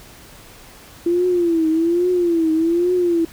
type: tone with vibrato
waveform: sine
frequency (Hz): 339.1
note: E4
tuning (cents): +49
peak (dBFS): -14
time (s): 1.06-3.25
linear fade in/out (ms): 5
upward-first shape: triangle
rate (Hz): 1.2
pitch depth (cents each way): 130
effects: pink hiss -43 dBFS RMS until 3.32 s